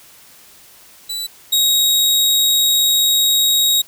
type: tone pair in turn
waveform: sawtooth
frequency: 3961 / 3789 Hz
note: B7 / A#7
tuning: +4 / +27 cents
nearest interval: minor second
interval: 77 cents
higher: first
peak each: -19 / -9 dBFS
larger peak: second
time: 1.09-1.27 / 1.52-3.82 s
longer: second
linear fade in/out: 10 ms
effects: white hiss -45 dBFS RMS until 3.87 s